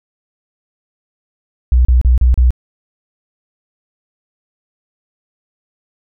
sine tone bursts, 61.8 Hz, B1, 2 cents sharp, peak -6 dBFS, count 5, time 1.72-2.506 s, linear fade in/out 0 ms, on 130 ms, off 34 ms, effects none

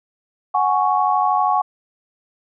sine chord, F# suspended second, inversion none, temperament just, 740 / 832.5 / 1110 Hz, F#5 / G#5 / C#6, 0 / +4 / +2 cents, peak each -19 dBFS, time 0.54-1.62 s, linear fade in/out 10 ms, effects none

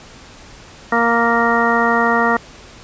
harmonic tone, 233.1 Hz, A#3, in tune, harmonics 1 / 2 / 3 / 4 / 5 / 6 / 8, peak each -20 / -20 / -20 / -20 / -20 / -20 / -20 dBFS, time 0.92-2.37 s, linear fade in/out 5 ms, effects pink hiss -40 dBFS RMS until 2.83 s + resampled to 16000 Hz

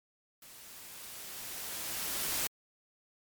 white noise with level ramp, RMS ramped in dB -53 to -32 dBFS, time 0.42-2.47 s, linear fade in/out 2 ms, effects MP3 96 kbps

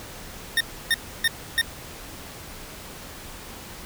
25% pulse tone bursts, 1832 Hz, A#6, 31 cents flat, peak -14 dBFS, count 4, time 0.57-1.614 s, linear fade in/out 2 ms, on 36 ms, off 300 ms, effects pink hiss -40 dBFS RMS until 3.85 s

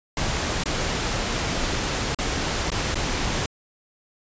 pink noise with dropouts, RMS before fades -25 dBFS, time 0.17-3.46 s, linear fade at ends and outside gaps 2 ms, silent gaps 0.637-0.657 / 2.147-2.187 / 2.703-2.717 / 2.945-2.955 s, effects resampled to 16000 Hz

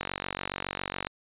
click train, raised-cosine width 0.3 ms, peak -14 dBFS, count 51, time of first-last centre 0.01-1.069 s, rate 47.2 Hz, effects resampled to 8000 Hz

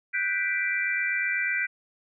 sine chord, G major seventh, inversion third, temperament equal, 1480 / 1568 / 1975.5 / 2349 Hz, F#6 / G6 / B6 / D7, 0 / 0 / 0 / 0 cents, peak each -33 / -31 / -28 / -29 dBFS, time 0.13-1.67 s, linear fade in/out 20 ms, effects none

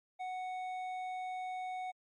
triangle tone with hard clipping, 740 Hz, F#5, in tune, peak -39 dBFS, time 0.19-1.92 s, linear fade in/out 20 ms, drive 11 dB, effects MP3 48 kbps

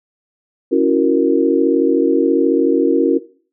sine chord, F# dominant seventh, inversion second, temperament equal with one note detuned, 277.2 / 331.3 / 370 / 466.2 Hz, C#4 / E4 / F#4 / A#4, 0 / +9 / 0 / 0 cents, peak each -16 dBFS, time 0.71-3.19 s, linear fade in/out 20 ms, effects noise-tail reverb RT60 0.4 s tail -17 dB re dry

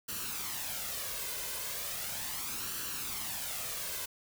white noise with flanger, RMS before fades -38 dBFS, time 0.08-4.06 s, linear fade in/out 10 ms, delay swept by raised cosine 0.68 to 1.98 ms, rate 0.37 Hz, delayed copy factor +0.55, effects none

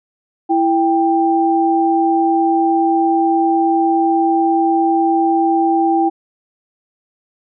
sine tone pair together, 331.6 / 788.7 Hz, E4 / G5, +10 / +10 cents, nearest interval octave + minor third, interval 1500 cents, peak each -14 dBFS, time 0.49-6.1 s, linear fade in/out 20 ms, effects none

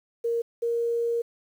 sine tone pair in turn, 466.2 / 468.1 Hz, A#4 / A#4, 0 / +7 cents, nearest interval unison, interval 7 cents, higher second, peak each -23 / -23 dBFS, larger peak neither, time 0.24-0.42 / 0.62-1.22 s, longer second, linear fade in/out 10 ms, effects 9-bit

